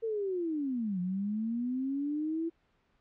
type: linear two-way sweep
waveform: sine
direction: down then up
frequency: 460 to 176.2 to 335.2 Hz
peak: -30 dBFS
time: 0.02-2.5 s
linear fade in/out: 20 ms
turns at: 1 s
effects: pink hiss -72 dBFS RMS until 3 s + low-pass 3000 Hz 12 dB/octave